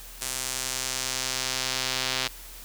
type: tone with band-pass filter sweep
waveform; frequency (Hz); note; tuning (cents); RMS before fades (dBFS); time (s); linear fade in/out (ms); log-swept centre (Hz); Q
sawtooth; 130; C3; -11; -30; 0.21-2.28; 10; 8800 to 4100; 1.2
effects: added 40 Hz sine -45 dBFS peak until 2.64 s + white hiss -45 dBFS RMS until 2.64 s

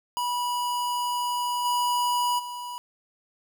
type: tone with level steps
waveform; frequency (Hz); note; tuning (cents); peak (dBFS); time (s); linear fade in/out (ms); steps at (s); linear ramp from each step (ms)
square; 976; B5; -21; -26 / -23 / -34; 0.17-2.78; 0; 1.64 / 2.38; 20
effects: 10-bit

